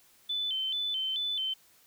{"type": "tone with vibrato", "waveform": "sine", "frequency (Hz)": 3282, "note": "G#7", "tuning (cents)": -21, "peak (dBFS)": -29, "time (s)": [0.29, 1.54], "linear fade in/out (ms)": 10, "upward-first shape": "square", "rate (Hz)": 2.3, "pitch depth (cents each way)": 110, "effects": ["white hiss -62 dBFS RMS until 1.86 s"]}